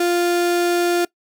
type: tone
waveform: 35% pulse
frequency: 349.2 Hz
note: F4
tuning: in tune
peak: -14 dBFS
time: 0-1.05 s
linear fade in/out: 5 ms
effects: noise-tail reverb RT60 0.1 s tail -22 dB re dry